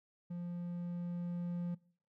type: tone with level ramp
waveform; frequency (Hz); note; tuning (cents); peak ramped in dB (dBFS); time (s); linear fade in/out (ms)
triangle; 174.5; F3; -1; -37 to -33; 0.3-1.75; 10
effects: noise-tail reverb RT60 0.5 s tail -23 dB re dry